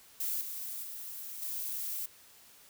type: noise with level steps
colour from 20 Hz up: violet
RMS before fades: -34 / -40 / -43 / -37 dBFS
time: 0.2-2.06 s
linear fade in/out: 5 ms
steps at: 0.41 / 0.83 / 1.42 s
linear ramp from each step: 2 ms
effects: white hiss -58 dBFS RMS until 2.69 s